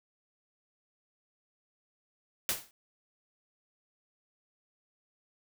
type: noise with exponential decay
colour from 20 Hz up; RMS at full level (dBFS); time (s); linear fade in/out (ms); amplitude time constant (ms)
white; -27; 2.49-2.71; 1; 46
effects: none